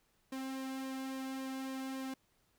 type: tone with flanger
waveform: sawtooth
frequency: 265 Hz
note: C4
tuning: 22 cents sharp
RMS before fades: -41 dBFS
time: 0.32-2.14 s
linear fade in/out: 5 ms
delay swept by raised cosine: 1.4 to 2.2 ms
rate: 3.6 Hz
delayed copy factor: -0.65
effects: pink hiss -74 dBFS RMS until 2.58 s